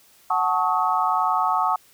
sine chord, D# half-diminished seventh, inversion first, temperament equal with one note detuned, 740 / 880 / 1108.7 / 1270.7 Hz, F#5 / A5 / C#6 / D#6, 0 / 0 / 0 / +36 cents, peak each -24 dBFS, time 0.3-1.76 s, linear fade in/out 5 ms, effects white hiss -55 dBFS RMS until 1.93 s

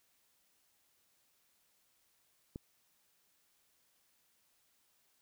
click, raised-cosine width 3 ms, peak -29 dBFS, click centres 2.559 s, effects white hiss -74 dBFS RMS until 5.21 s

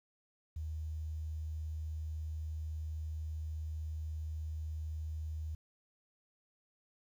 sine tone with quantisation, 78.2 Hz, D#2, 9 cents sharp, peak -37 dBFS, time 0.56-5.55 s, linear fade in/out 5 ms, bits 11, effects none

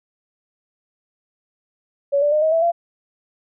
sine tone with pitch steps, 563 / 585.2 / 608.3 / 632.3 / 657.3 / 683.2 Hz, C#5 / D5 / D#5 / D#5 / E5 / F5, +27 / -6 / -39 / +28 / -5 / -38 cents, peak -14 dBFS, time 2.12-2.72 s, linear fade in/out 20 ms, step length 100 ms, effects none

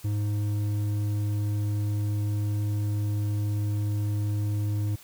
sine tone with hard clipping, 103.83 Hz, G#2, in tune, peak -26 dBFS, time 0.04-4.96 s, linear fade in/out 10 ms, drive 6 dB, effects white hiss -51 dBFS RMS until 5.03 s

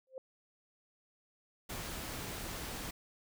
sine tone with exponential growth, 523.3 Hz, C5, in tune, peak -37 dBFS, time 0.07-0.18 s, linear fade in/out 1 ms, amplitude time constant 22 ms
pink noise, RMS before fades -42 dBFS, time 1.69-2.91 s, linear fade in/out 10 ms
effects none

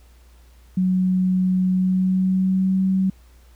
sine tone with pitch glide, 185 to 189.65 Hz, F#3 to F#3, 0 to +43 cents, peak -16 dBFS, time 0.77-3.1 s, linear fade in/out 5 ms, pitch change +43 cents, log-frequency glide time 1.7-2.83 s, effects added 60 Hz sine -47 dBFS peak until 3.55 s + pink hiss -58 dBFS RMS until 3.55 s

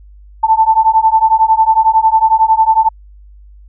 sine beating tone pair, 880 / 891 Hz, A5 / A5, 0 / +22 cents, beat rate 11 Hz, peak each -10 dBFS, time 0.43-2.89 s, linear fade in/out 10 ms, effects added 50 Hz sine -36 dBFS peak until 3.68 s

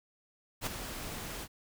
pink noise with ADSR envelope, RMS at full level -32 dBFS, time 0.61-1.48 s, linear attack 54 ms, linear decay 12 ms, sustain -9 dB, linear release 53 ms, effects none

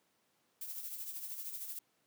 violet noise with tremolo, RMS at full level -41 dBFS, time 0.61-1.79 s, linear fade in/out 5 ms, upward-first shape triangle, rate 13 Hz, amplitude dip 60%, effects pink hiss -75 dBFS RMS until 2.06 s + high-pass 200 Hz 12 dB/octave

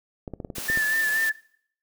clicks, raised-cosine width 2 ms, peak -20 dBFS, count 8, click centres 0.278 / 0.337 / 0.402 / 0.448 / 0.502 / 0.583 / 0.7 / 0.774 s
white high-pass noise, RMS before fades -34 dBFS, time 0.55-1.3 s, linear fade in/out 10 ms, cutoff 170 Hz, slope 96 dB/octave
sine tone with vibrato, 1760 Hz, A6, in tune, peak -21 dBFS, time 0.68-1.32 s, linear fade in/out 10 ms, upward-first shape sine, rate 4.2 Hz, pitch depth 41 cents each way
effects noise-tail reverb RT60 0.6 s tail -20 dB re dry

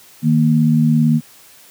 sine tone pair together, 155.23 / 233.1 Hz, D#3 / A#3, -4 / 0 cents, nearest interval perfect fifth, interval 704 cents, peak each -13 dBFS, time 0.22-1.21 s, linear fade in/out 50 ms, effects white hiss -45 dBFS RMS until 1.7 s + high-pass 80 Hz 12 dB/octave

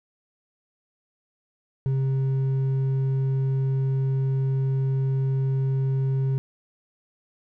sine tone with hard clipping, 133.8 Hz, C3, 39 cents sharp, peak -22 dBFS, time 1.86-6.38 s, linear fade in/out 0 ms, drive 4 dB, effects none

